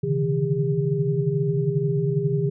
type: tone cluster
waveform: sine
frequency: 126.5 / 140.9 / 151.2 / 163.3 / 403.1 Hz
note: B2 / C#3 / D#3 / E3 / G4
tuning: +42 / +29 / -49 / -16 / +48 cents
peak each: -31 / -24 / -29 / -26 / -25 dBFS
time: 0.03-2.5 s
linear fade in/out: 10 ms
effects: none